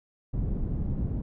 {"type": "low-pass noise", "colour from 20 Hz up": "pink", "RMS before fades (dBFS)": -29, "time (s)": [0.33, 1.22], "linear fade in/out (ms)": 10, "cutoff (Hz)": 200, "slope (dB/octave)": 12, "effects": []}